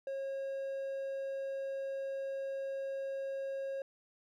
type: tone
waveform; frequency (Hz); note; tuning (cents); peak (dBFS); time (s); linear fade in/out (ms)
triangle; 543; C#5; -36; -34; 0.07-3.82; 2
effects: none